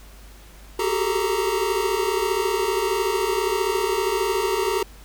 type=tone cluster; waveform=square; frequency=373.4 / 386.5 / 408.1 / 443.5 / 929 Hz; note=F#4 / G4 / G#4 / A4 / A#5; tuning=+16 / -24 / -30 / +14 / -6 cents; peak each=-28 dBFS; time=0.79-4.83 s; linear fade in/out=5 ms; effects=added 50 Hz sine -43 dBFS peak until 5.04 s + pink hiss -49 dBFS RMS until 5.04 s